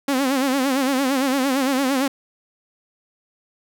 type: tone with vibrato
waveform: sawtooth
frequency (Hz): 267.7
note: C4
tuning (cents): +40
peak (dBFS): -14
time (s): 0.08-2.08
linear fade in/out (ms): 5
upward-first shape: sine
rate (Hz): 8.8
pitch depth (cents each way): 99
effects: none